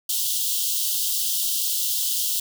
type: high-pass noise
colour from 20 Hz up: white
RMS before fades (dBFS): -24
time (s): 0.09-2.4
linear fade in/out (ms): 5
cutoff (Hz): 2900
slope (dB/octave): 96
effects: none